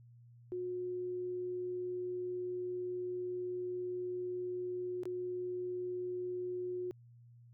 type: tone with dropouts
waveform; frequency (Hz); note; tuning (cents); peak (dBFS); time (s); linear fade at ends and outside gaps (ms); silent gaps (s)
sine; 361.8; F#4; -39; -36; 0.52-6.91; 0; 5.034-5.055
effects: added 119 Hz sine -56 dBFS peak until 7.53 s